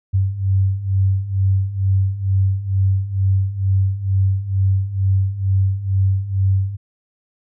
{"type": "beating tone pair", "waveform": "sine", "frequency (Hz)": [95, 97.2], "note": ["F#2", "G2"], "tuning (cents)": [46, -14], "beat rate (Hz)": 2.2, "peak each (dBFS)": [-20, -16], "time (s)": [0.13, 6.77], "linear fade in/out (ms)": 20, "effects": []}